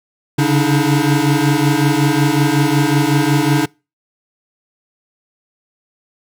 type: tone cluster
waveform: square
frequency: 138.9 / 144.3 / 291.4 / 316.9 Hz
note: C#3 / D3 / D4 / D#4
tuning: +4 / -30 / -13 / +32 cents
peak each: -18 dBFS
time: 0.38-3.66 s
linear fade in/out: 10 ms
effects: noise-tail reverb RT60 0.3 s tail -26 dB re dry